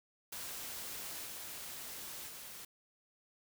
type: noise with level steps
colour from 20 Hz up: white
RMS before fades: -44 / -46 / -49 dBFS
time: 0.32-2.65 s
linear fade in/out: 5 ms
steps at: 1.24 / 2.27 s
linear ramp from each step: 20 ms
effects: none